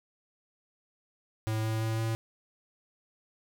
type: tone with pitch steps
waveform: square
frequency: 109.8 / 110.69 / 111.59 / 112.5 Hz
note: A2 / A2 / A2 / A2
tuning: -3 / +11 / +25 / +39 cents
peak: -29 dBFS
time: 1.47-2.15 s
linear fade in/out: 0 ms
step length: 170 ms
effects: none